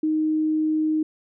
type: tone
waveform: sine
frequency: 311.1 Hz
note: D#4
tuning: in tune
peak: -19 dBFS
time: 0.03-1.03 s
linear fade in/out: 5 ms
effects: none